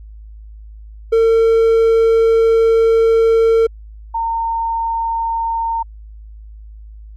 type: tone pair in turn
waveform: triangle / sine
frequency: 453.1 / 914.1 Hz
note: A#4 / A#5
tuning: -49 / -34 cents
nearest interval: octave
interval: 1215 cents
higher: second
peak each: -7 / -16 dBFS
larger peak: first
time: 1.12-3.67 / 4.14-5.83 s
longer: first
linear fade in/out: 10 ms
effects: added 53 Hz sine -33 dBFS peak until 7.16 s